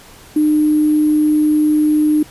sine tone with sample-and-hold, 303.3 Hz, D#4, 44 cents flat, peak -10 dBFS, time 0.36-2.23 s, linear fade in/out 5 ms, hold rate 11025 Hz, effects pink hiss -41 dBFS RMS until 2.3 s + resampled to 32000 Hz

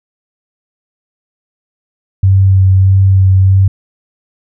sine tone with vibrato, 95.6 Hz, G2, 43 cents flat, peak -4 dBFS, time 2.23-3.68 s, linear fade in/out 5 ms, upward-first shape sine, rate 1.6 Hz, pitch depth 16 cents each way, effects none

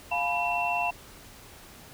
sine tone cluster, 703 / 849 / 984 / 2706 Hz, F5 / G#5 / B5 / E7, +11 / +38 / -7 / +45 cents, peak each -29 / -34 / -32 / -29 dBFS, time 0.11-0.91 s, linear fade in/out 10 ms, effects pink hiss -49 dBFS RMS until 1.93 s

